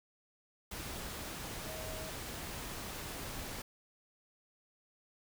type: tone in noise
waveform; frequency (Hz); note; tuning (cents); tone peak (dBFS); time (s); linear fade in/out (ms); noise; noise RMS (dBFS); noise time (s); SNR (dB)
sine; 633; D#5; +30; -46; 1.66-2.1; 5; pink; -43; 0.71-3.62; -6
effects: none